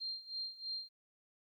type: tone with tremolo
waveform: sine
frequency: 4186 Hz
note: C8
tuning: in tune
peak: -37 dBFS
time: 0-0.89 s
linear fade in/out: 20 ms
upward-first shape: sine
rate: 3.1 Hz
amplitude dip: 85%
effects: 13-bit